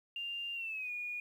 sine tone with pitch glide, 2794 to 2446 Hz, F7 to D#7, 0 to -30 cents, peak -37 dBFS, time 0.16-1.2 s, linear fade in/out 2 ms, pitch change -230 cents, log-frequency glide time 0.54-0.91 s, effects 11-bit

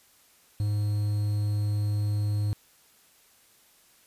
triangle tone with quantisation, 103.83 Hz, G#2, in tune, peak -22 dBFS, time 0.6-2.53 s, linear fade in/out 0 ms, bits 8, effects white hiss -60 dBFS RMS until 4.06 s + resampled to 32000 Hz

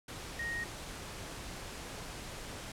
sine tone in noise, 1869 Hz, A#6, 4 cents sharp, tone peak -35 dBFS, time 0.39-0.64 s, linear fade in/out 5 ms, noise pink, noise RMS -44 dBFS, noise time 0.08-2.72 s, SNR +6 dB, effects low-pass 10000 Hz 12 dB/octave

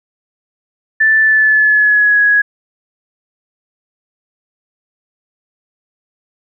sine tone with pitch glide, 1760 to 1668.9 Hz, A6 to G#6, 0 to +8 cents, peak -7 dBFS, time 1-2.42 s, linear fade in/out 10 ms, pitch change -92 cents, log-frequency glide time 1.21-2.2 s, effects none

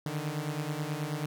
sawtooth beating tone pair, 146 / 155.3 Hz, D3 / D#3, -10 / -3 cents, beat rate 9.3 Hz, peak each -31 dBFS, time 0.06-1.26 s, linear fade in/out 2 ms, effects none

